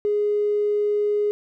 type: tone with tanh clipping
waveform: triangle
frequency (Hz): 415.3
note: G#4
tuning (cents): 0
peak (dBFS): -18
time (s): 0.05-1.31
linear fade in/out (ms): 0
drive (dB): 2
effects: none